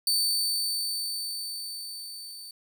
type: tone with level ramp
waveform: sawtooth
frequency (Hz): 4548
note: C#8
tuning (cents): +44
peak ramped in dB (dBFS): -19 to -38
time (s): 0.07-2.51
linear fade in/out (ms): 2
effects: 10-bit